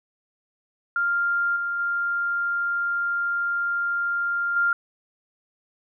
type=tone with level steps; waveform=sine; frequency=1396.9 Hz; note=F6; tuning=in tune; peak=-20 / -24 / -22 / -18 dBFS; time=0.96-4.73 s; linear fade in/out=2 ms; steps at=1.56 / 1.79 / 4.56 s; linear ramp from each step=5 ms; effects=none